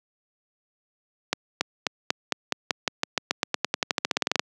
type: accelerating click train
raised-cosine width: 0.2 ms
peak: -4 dBFS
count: 26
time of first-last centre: 1.33-4.395 s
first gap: 280 ms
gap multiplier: 0.92
effects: high-pass 200 Hz 12 dB/octave